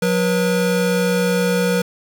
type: tone pair together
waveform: square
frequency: 181 / 482.6 Hz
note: F#3 / B4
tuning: -38 / -40 cents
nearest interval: octave + perfect fourth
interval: 1698 cents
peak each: -19 dBFS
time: 0.02-1.82 s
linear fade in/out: 5 ms
effects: none